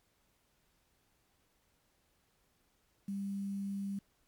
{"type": "tone with quantisation", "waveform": "sine", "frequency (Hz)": 198.2, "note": "G3", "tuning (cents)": 19, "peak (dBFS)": -35, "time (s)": [3.08, 3.99], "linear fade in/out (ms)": 5, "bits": 10, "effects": ["pink hiss -74 dBFS RMS until 4.27 s", "MP3 96 kbps"]}